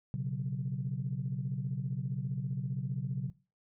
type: chord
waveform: sine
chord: B suspended second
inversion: none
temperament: equal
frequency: 123.47 / 138.59 / 185 Hz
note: B2 / C#3 / F#3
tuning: 0 / 0 / 0 cents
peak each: -37 / -34 / -38 dBFS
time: 0.14-3.3 s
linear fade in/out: 0 ms
effects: noise-tail reverb RT60 0.3 s tail -18 dB re dry + tanh soft clip ceiling -24 dBFS